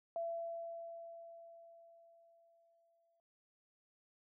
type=tone with exponential decay; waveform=sine; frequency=672 Hz; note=E5; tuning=33 cents sharp; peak=-36 dBFS; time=0.16-3.2 s; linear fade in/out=1 ms; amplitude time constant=660 ms; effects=none